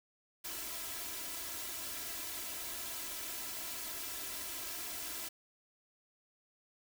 white noise with comb filter, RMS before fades -42 dBFS, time 0.44-5.29 s, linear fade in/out 10 ms, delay 3 ms, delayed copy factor +0.95, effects none

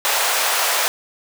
pink high-pass noise, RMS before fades -19 dBFS, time 0.05-0.88 s, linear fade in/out 0 ms, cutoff 600 Hz, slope 24 dB/octave, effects none

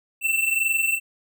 square tone pair together, 2675 / 2697 Hz, E7 / E7, +25 / +39 cents, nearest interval unison, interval 14 cents, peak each -22 / -26 dBFS, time 0.21-1 s, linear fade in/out 50 ms, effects none

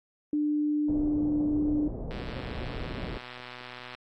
sine tone, 298.1 Hz, D4, 26 cents sharp, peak -24 dBFS, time 0.33-1.88 s, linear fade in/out 2 ms
pink low-pass noise, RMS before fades -36 dBFS, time 0.88-3.18 s, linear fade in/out 5 ms, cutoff 610 Hz, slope 24 dB/octave
click train, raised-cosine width 0.3 ms, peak -26 dBFS, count 229, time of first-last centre 2.11-3.949 s, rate 124 Hz
effects AAC 48 kbps

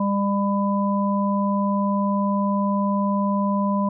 harmonic tone, 200 Hz, G3, 35 cents sharp, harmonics 1 / 3 / 5, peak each -20 / -28 / -25 dBFS, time 0-3.89 s, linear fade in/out 5 ms, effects none

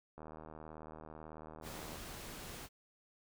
click train, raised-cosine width 1 ms, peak -36 dBFS, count 140, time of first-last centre 0.18-1.957 s, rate 78.2 Hz
pink noise, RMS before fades -48 dBFS, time 1.62-2.69 s, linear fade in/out 50 ms
effects none

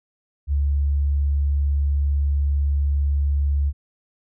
sine tone, 71.1 Hz, C#2, 45 cents sharp, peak -17 dBFS, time 0.47-3.73 s, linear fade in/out 50 ms, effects none

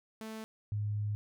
sawtooth / sine tone pair in turn, 220 / 104.43 Hz, A3 / G#2, 0 / +10 cents, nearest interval octave + minor second, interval 1290 cents, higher first, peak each -37 / -31 dBFS, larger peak second, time 0.21-0.44 / 0.72-1.15 s, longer second, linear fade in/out 0 ms, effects none

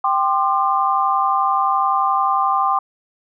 sine chord, G suspended fourth, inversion none, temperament equal with one note detuned, 784 / 1046.5 / 1198 Hz, G5 / C6 / D6, 0 / 0 / +34 cents, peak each -19 dBFS, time 0.04-2.79 s, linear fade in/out 5 ms, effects none

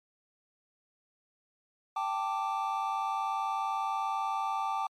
triangle chord, G suspended second, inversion none, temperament equal with one note detuned, 784 / 884.1 / 1174.7 Hz, G5 / A5 / D6, 0 / +8 / 0 cents, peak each -32 dBFS, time 1.96-4.87 s, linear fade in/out 5 ms, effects MP3 64 kbps

